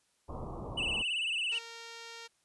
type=low-pass noise; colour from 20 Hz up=pink; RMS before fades=-41 dBFS; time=0.28-1.03 s; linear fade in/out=20 ms; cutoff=1200 Hz; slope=96 dB/octave
type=tone with vibrato; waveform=triangle; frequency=2794 Hz; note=F7; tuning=in tune; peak=-29 dBFS; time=0.77-1.59 s; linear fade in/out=10 ms; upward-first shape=sine; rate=18 Hz; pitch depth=120 cents each way
type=tone; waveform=5% pulse; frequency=461.8 Hz; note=A#4; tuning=16 cents flat; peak=-33 dBFS; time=1.51-2.28 s; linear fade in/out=20 ms
effects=white hiss -73 dBFS RMS until 2.44 s + resampled to 24000 Hz